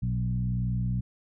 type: tone with frequency modulation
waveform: sine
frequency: 119.9 Hz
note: A#2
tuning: 49 cents sharp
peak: -25 dBFS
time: 0.02-1.01 s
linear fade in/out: 10 ms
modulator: 61.8 Hz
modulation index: 0.97
effects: none